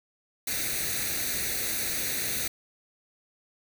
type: noise with comb filter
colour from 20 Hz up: white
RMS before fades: -30 dBFS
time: 0.47-2.48 s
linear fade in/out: 5 ms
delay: 0.48 ms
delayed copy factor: +0.7
effects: none